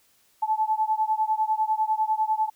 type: beating tone pair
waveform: sine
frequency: 865 / 875 Hz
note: A5 / A5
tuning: -30 / -10 cents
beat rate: 10 Hz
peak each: -24 / -25 dBFS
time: 0.42-2.5 s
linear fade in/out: 10 ms
effects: white hiss -63 dBFS RMS until 2.55 s